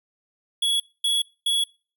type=tone bursts; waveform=square; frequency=3364 Hz; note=G#7; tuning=22 cents sharp; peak=-20 dBFS; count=3; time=0.62-1.64 s; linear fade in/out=5 ms; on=180 ms; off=240 ms; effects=noise-tail reverb RT60 0.4 s tail -26 dB re dry